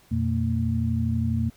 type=tone cluster; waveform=sine; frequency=86.8 / 119.1 / 227.3 Hz; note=F2 / A#2 / A#3; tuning=-10 / +38 / -43 cents; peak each=-26 dBFS; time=0.11-1.5 s; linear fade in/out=10 ms; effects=pink hiss -57 dBFS RMS until 1.56 s